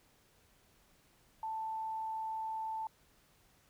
sine tone, 883 Hz, A5, 6 cents sharp, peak -36 dBFS, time 1.43-2.87 s, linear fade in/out 2 ms, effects pink hiss -68 dBFS RMS until 3.69 s

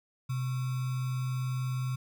sine tone with sample-and-hold, 128.2 Hz, C3, 35 cents flat, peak -29 dBFS, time 0.29-1.96 s, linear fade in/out 10 ms, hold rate 1225 Hz, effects none

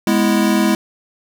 square chord, E major, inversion first, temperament equal, 207.7 / 246.9 / 329.6 Hz, G#3 / B3 / E4, 0 / 0 / 0 cents, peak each -16 / -20 / -18 dBFS, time 0.07-0.75 s, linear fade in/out 2 ms, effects none

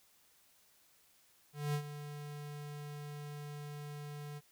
square tone with ADSR envelope, 146.83 Hz, D3, in tune, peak -32 dBFS, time 1.53-4.41 s, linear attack 210 ms, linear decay 80 ms, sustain -12 dB, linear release 37 ms, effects white hiss -68 dBFS RMS until 4.51 s

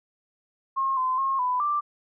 sine tone with pitch steps, 1075 / 1028 / 1078 / 998 / 1178 Hz, C6 / C6 / C#6 / B5 / D6, +47 / -31 / -49 / +18 / +5 cents, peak -22 dBFS, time 0.76-1.81 s, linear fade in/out 20 ms, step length 210 ms, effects none

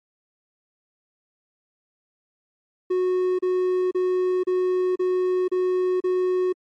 triangle tone bursts, 366.7 Hz, F#4, 15 cents flat, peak -17 dBFS, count 7, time 2.9-6.528 s, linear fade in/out 10 ms, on 490 ms, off 33 ms, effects MP3 48 kbps

